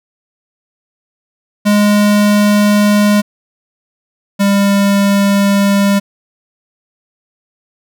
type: tone pair in turn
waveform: square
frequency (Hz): 206.9 / 199.78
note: G#3 / G3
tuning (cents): -6 / +33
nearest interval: minor second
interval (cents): 61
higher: first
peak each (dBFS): -8 / -9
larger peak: first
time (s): 1.65-3.22 / 4.39-6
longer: second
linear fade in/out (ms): 20
effects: none

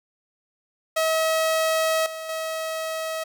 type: tone with level steps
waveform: sawtooth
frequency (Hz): 641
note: E5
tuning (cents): -49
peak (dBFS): -16 / -28 / -23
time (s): 0.96-3.24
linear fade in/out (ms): 10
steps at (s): 2.06 / 2.29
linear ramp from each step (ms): 2
effects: none

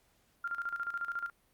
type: tone with tremolo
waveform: sine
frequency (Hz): 1393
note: F6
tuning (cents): -5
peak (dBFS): -32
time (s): 0.44-1.3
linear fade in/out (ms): 5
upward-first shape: square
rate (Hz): 14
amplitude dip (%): 70
effects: pink hiss -70 dBFS RMS until 1.53 s + Opus 48 kbps

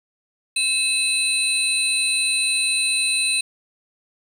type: tone cluster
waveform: sine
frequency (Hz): 2594 / 4007 / 8830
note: E7 / B7 / C#9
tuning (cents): -28 / +24 / -8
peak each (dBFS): -22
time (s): 0.56-3.41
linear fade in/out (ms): 5
effects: tanh soft clip ceiling -8 dBFS + 7-bit

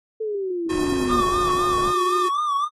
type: exponential sweep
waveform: sine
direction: down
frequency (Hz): 447.1 to 233.1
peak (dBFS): -23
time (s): 0.2-1.21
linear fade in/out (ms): 10
type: low-pass noise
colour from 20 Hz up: pink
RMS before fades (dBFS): -32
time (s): 0.68-1.94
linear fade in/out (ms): 50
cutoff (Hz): 1300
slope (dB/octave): 24
type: tone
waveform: square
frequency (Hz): 360.5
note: F#4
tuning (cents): -45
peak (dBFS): -24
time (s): 0.69-2.29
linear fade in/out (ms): 10
type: tone with vibrato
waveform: triangle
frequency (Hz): 1166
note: D6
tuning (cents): -13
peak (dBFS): -18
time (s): 1.08-2.69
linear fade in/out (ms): 50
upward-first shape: sine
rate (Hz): 3.9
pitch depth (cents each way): 81
effects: AAC 32 kbps

